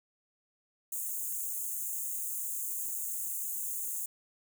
white high-pass noise, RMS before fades -36 dBFS, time 0.92-4.06 s, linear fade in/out 5 ms, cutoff 6500 Hz, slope 96 dB/octave, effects none

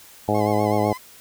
harmonic tone, 105.1 Hz, G#2, 21 cents sharp, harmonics 1 / 2 / 3 / 4 / 5 / 6 / 7 / 8, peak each -26 / -26 / -26 / -26 / -26 / -26 / -26 / -26 dBFS, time 0.28-0.93 s, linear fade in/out 5 ms
30% pulse tone with vibrato, 1046.5 Hz, C6, in tune, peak -31 dBFS, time 0.34-0.98 s, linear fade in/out 10 ms, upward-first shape sine, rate 7.9 Hz, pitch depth 77 cents each way
effects white hiss -47 dBFS RMS until 1.2 s

